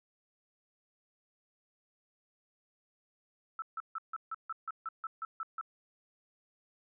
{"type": "tone bursts", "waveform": "sine", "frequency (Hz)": 1318.5, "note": "E6", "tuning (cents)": 0, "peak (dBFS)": -35, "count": 12, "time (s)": [3.59, 5.612], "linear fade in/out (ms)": 2, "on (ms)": 31, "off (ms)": 150, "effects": []}